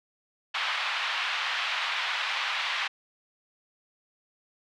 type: band-pass noise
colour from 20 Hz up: white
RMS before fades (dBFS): -30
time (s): 0.54-2.88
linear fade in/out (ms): 10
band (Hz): 850 to 3400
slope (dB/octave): 24
effects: none